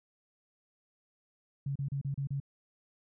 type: tone bursts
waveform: sine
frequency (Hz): 138.9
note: C#3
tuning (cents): +4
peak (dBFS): -31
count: 6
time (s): 1.66-2.401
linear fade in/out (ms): 5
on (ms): 96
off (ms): 33
effects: none